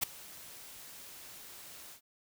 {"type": "noise with ADSR envelope", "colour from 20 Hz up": "white", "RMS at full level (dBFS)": -28, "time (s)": [0.01, 2.01], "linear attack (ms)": 24, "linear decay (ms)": 4, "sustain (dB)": -22, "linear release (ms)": 92, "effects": []}